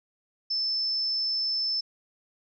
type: tone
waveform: sine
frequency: 5274 Hz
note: E8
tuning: in tune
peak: -25 dBFS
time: 0.5-1.81 s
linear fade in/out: 10 ms
effects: none